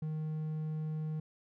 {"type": "tone", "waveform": "triangle", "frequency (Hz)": 155.56, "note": "D#3", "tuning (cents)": 0, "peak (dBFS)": -32, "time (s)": [0.02, 1.2], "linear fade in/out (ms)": 5, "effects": []}